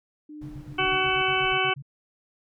sine tone with tremolo, 301.1 Hz, D4, 43 cents sharp, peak -37 dBFS, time 0.29-1.22 s, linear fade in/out 5 ms, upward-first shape sine, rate 2.1 Hz, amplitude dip 65%
brown noise, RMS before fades -45 dBFS, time 0.41-1.54 s, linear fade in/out 10 ms
sine tone bursts, 138.59 Hz, C#3, in tune, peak -36 dBFS, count 12, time 0.43-1.824 s, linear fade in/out 10 ms, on 63 ms, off 58 ms
harmonic tone, 376.4 Hz, F#4, 30 cents sharp, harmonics 1 / 2 / 3 / 4 / 6 / 7 / 8, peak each -29 / -29 / -29 / -29 / -29 / -29 / -29 dBFS, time 0.78-1.74 s, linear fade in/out 10 ms
effects none

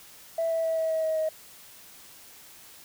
sine tone with pitch steps, 659.3 / 654.4 / 649.5 / 644.6 / 639.8 / 635 / 630.3 Hz, E5 / E5 / E5 / E5 / D#5 / D#5 / D#5, 0 / -13 / -26 / -39 / +48 / +35 / +22 cents, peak -23 dBFS, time 0.38-1.29 s, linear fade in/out 5 ms, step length 130 ms, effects tanh soft clip ceiling -20 dBFS + white hiss -50 dBFS RMS until 2.84 s

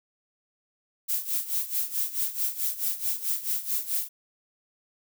violet noise with tremolo, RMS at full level -26 dBFS, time 1.08-4.09 s, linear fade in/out 20 ms, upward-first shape sine, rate 4.6 Hz, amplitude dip 80%, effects none

